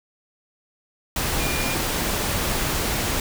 sine tone in noise, 2411 Hz, D7, 45 cents sharp, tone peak -30 dBFS, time 1.4-1.75 s, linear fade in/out 2 ms, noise pink, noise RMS -24 dBFS, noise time 1.16-3.2 s, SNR -9 dB, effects none

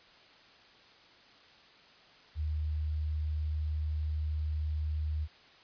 sine tone, 76.6 Hz, D#2, 27 cents flat, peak -30 dBFS, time 2.35-5.28 s, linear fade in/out 50 ms, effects white hiss -58 dBFS RMS until 5.63 s + resampled to 11025 Hz

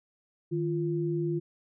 sine tone pair together, 154.9 / 345.1 Hz, D#3 / F4, -7 / -21 cents, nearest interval octave + major second, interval 1386 cents, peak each -30 / -29 dBFS, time 0.51-1.4 s, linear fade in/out 20 ms, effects none

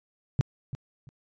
sine tone with echo, 133.3 Hz, C3, 33 cents sharp, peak -16 dBFS, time 0.39-0.41 s, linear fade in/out 0 ms, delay 340 ms, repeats 2, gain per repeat -14 dB, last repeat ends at 1.09 s, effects tanh soft clip ceiling -12 dBFS + resampled to 16000 Hz

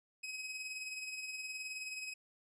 sawtooth tone with tremolo, 2539 Hz, D#7, 34 cents sharp, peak -36 dBFS, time 0.23-2.14 s, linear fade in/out 10 ms, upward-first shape sine, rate 19 Hz, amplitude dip 45%, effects resampled to 22050 Hz

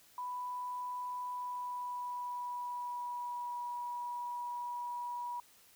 sine tone with pitch glide, 991 to 968.9 Hz, B5 to B5, +6 to -33 cents, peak -37 dBFS, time 0.18-5.4 s, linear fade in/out 2 ms, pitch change -39 cents, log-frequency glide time 1.21-3.6 s, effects white hiss -63 dBFS RMS until 5.75 s

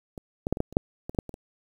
clicks, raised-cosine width 2 ms, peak -24 / -14 / -9 / -20 / -11 / -29 / -6 / -20 / -27 / -9 / -24 / -27 dBFS, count 12, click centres 0.178 / 0.469 / 0.526 / 0.571 / 0.604 / 0.726 / 0.769 / 1.095 / 1.148 / 1.188 / 1.293 / 1.341 s, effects 8-bit

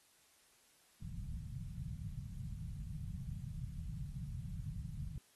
white low-pass noise, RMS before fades -44 dBFS, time 1.02-5.18 s, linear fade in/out 2 ms, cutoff 170 Hz, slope 48 dB/octave, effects white hiss -69 dBFS RMS until 5.35 s + AAC 32 kbps

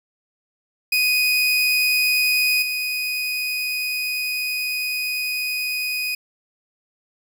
30% pulse tone with level steps, 2493 Hz, D#7, 3 cents sharp, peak -14 / -20 dBFS, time 0.92-6.15 s, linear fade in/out 5 ms, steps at 2.62 s, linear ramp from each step 5 ms, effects none

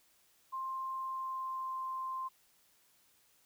sine tone with pitch glide, 1054 to 1046.7 Hz, C6 to C6, +12 to 0 cents, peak -36 dBFS, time 0.52-2.29 s, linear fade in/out 20 ms, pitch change -12 cents, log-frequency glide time 0.95-1.73 s, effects white hiss -69 dBFS RMS until 3.45 s

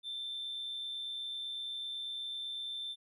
triangle tone with amplitude modulation, 3555 Hz, A7, 17 cents sharp, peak -33 dBFS, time 0.03-2.96 s, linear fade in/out 50 ms, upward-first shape sine, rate 128 Hz, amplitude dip 40%, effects tanh soft clip ceiling -34 dBFS + resampled to 32000 Hz

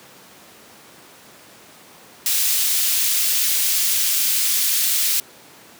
white high-pass noise, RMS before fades -19 dBFS, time 2.26-5.2 s, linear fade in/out 2 ms, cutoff 2700 Hz, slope 12 dB/octave, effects pink hiss -45 dBFS RMS until 5.79 s + high-pass 200 Hz 12 dB/octave

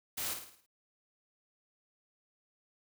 white noise with echo, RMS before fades -37 dBFS, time 0.17-0.34 s, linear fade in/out 10 ms, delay 54 ms, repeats 6, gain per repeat -6 dB, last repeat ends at 0.664 s, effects none

